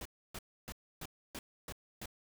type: noise bursts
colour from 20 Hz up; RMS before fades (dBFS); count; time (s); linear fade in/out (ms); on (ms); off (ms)
pink; -44; 7; 0.01-2.058; 2; 44; 290
effects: none